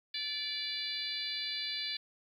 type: harmonic tone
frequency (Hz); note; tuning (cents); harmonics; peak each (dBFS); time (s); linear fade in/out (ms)
581; D5; -19; 3 / 4 / 5 / 6 / 7 / 8; -47 / -44 / -46 / -40 / -39 / -41; 0.14-1.97; 5
effects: 11-bit